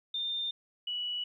sine tone pair in turn, 3611 / 2942 Hz, A7 / F#7, +44 / -11 cents, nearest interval major third, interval 355 cents, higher first, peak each -31 / -32 dBFS, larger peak first, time 0.14-0.51 / 0.87-1.24 s, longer neither, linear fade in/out 5 ms, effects 12-bit

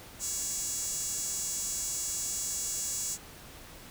sawtooth tone with high-pass filter, 561 Hz, C#5, 21 cents sharp, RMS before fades -34 dBFS, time 0.19-3.18 s, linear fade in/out 50 ms, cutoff 7000 Hz, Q 3.8, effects pink hiss -49 dBFS RMS until 3.9 s

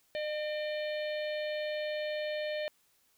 harmonic tone with a mistuned harmonic, 606 Hz, D#5, 46 cents flat, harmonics 1 / 3 / 4 / 5 / 6 / 7, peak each -33 / -43 / -45 / -47 / -49 / -50 dBFS, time 0.15-2.68 s, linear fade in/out 0 ms, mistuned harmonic 4, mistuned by -36 cents, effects white hiss -70 dBFS RMS until 3.17 s

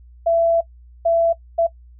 sine tone bursts at uneven times, 669 Hz, E5, 25 cents sharp, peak -13 dBFS, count 3, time 0.26-0.61 / 1.05-1.33 / 1.58-1.67 s, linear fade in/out 10 ms, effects noise-tail reverb RT60 0.1 s tail -19 dB re dry + added 60 Hz sine -42 dBFS peak until 1.99 s

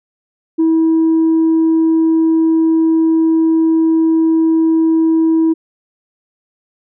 sine tone, 323.8 Hz, E4, 31 cents flat, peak -7 dBFS, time 0.58-5.54 s, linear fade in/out 20 ms, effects tanh soft clip ceiling -7 dBFS

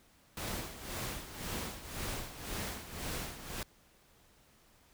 pink noise with tremolo, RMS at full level -38 dBFS, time 0.37-3.63 s, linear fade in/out 2 ms, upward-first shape sine, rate 1.9 Hz, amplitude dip 70%, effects pink hiss -65 dBFS RMS until 4.93 s

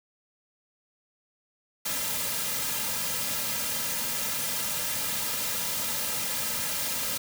white noise with comb filter, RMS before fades -30 dBFS, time 1.85-7.18 s, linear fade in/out 10 ms, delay 2.7 ms, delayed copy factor -0.75, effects none

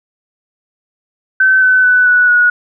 sine tone with pitch steps, 1533 / 1513.6 / 1494.5 / 1475.7 / 1457 Hz, G6 / F#6 / F#6 / F#6 / F#6, -39 / +39 / +17 / -5 / -27 cents, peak -6 dBFS, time 1.4-2.5 s, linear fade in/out 5 ms, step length 220 ms, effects none

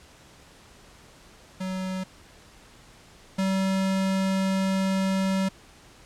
square tone pair in turn, 187.3 / 191.57 Hz, F#3 / G3, +21 / -40 cents, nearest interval unison, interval 39 cents, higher second, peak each -29 / -23 dBFS, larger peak second, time 1.6-2.04 / 3.38-5.49 s, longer second, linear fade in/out 10 ms, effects pink hiss -52 dBFS RMS until 6.05 s + low-pass 9000 Hz 12 dB/octave

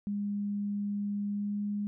sine tone with pitch glide, 203.8 to 205.5 Hz, G#3 to G#3, -32 to -18 cents, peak -30 dBFS, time 0.07-1.87 s, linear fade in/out 0 ms, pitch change +14 cents, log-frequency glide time 1.28-1.6 s, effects none

